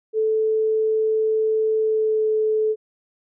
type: tone with pitch glide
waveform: sine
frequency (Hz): 437.5 to 433.5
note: A4 to A4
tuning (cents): -10 to -26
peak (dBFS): -17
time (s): 0.13-2.76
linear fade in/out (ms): 50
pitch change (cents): -16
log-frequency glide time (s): 1.79-2.3
effects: none